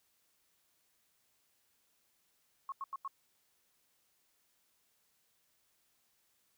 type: tone bursts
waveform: sine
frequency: 1093 Hz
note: C#6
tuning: 25 cents flat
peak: -37 dBFS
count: 4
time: 2.69-3.078 s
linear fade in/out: 2 ms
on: 31 ms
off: 88 ms
effects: white hiss -75 dBFS RMS until 6.57 s